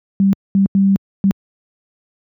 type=tone bursts at uneven times; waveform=sine; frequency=195.5 Hz; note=G3; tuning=4 cents flat; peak=-9 dBFS; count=4; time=0.2-0.33 / 0.55-0.66 / 0.75-0.96 / 1.24-1.31 s; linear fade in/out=0 ms; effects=high-pass 100 Hz 12 dB/octave